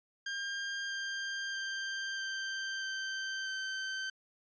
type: tone with pitch steps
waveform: sawtooth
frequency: 1602 / 1590.9 / 1579.9 / 1569 / 1558.2 / 1547.4 Hz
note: G6 / G6 / G6 / G6 / G6 / G6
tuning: +37 / +25 / +13 / +1 / -11 / -23 cents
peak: -32 dBFS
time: 0.26-4.1 s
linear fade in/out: 5 ms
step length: 640 ms
effects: resampled to 16000 Hz